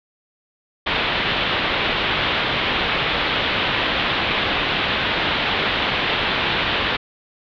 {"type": "low-pass noise", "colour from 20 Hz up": "white", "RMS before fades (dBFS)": -21, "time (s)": [0.86, 6.97], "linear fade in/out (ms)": 10, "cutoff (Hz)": 3700, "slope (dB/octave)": 48, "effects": []}